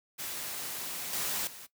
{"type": "noise with level steps", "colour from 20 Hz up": "white", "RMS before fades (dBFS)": [-38, -33, -47], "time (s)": [0.18, 1.67], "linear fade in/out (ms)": 20, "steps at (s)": [1.13, 1.47], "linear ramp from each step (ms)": 2, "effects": ["noise-tail reverb RT60 0.1 s tail -17 dB re dry", "high-pass 100 Hz 12 dB/octave"]}